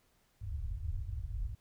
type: low-pass noise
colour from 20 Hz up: white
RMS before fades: -38 dBFS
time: 0.41-1.55 s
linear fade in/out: 5 ms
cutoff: 100 Hz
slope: 48 dB/octave
effects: pink hiss -72 dBFS RMS until 1.6 s